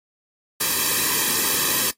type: noise with comb filter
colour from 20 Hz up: white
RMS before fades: -21 dBFS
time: 0.6-1.91 s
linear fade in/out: 10 ms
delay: 1.4 ms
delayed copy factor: -1
effects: noise-tail reverb RT60 0.1 s tail -18 dB re dry + AAC 48 kbps